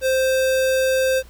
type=tone; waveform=square; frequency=523.3 Hz; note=C5; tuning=in tune; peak=-17 dBFS; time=0.01-1.23 s; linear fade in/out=50 ms; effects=added 60 Hz sine -42 dBFS peak until 1.29 s + pink hiss -51 dBFS RMS until 1.29 s